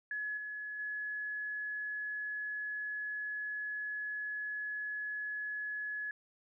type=tone with level steps; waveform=sine; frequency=1697 Hz; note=G#6; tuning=37 cents sharp; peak=-35 / -39 / -36 dBFS; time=0.11-6.11 s; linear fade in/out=2 ms; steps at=0.37 / 0.79 s; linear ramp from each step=5 ms; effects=none